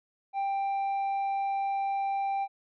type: tone with tanh clipping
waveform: sine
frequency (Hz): 788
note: G5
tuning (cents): +9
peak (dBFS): -28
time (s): 0.33-2.48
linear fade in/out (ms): 50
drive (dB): 4
effects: none